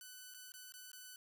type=tone with dropouts; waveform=5% pulse; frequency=1498 Hz; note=F#6; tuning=21 cents sharp; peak=-40 dBFS; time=0.01-1.16 s; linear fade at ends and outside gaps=1 ms; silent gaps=0.34-0.345 / 0.52-0.539 / 0.722-0.739 / 0.917-0.931 s; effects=none